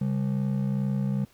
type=ring-modulated tone; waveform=triangle; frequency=168.1 Hz; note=E3; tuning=34 cents sharp; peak=-19 dBFS; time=0.01-1.25 s; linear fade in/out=5 ms; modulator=31.2 Hz; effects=pink hiss -60 dBFS RMS until 1.33 s